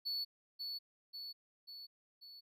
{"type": "tone with echo", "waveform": "triangle", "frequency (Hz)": 4435, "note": "C#8", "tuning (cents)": 0, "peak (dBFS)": -35, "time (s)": [0.05, 0.25], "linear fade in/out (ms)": 20, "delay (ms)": 540, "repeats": 4, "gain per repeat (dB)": -4, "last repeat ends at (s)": 2.41, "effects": []}